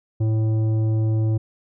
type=tone with tanh clipping; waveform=triangle; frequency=110 Hz; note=A2; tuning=in tune; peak=-19 dBFS; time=0.2-1.38 s; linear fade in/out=10 ms; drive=14 dB; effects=none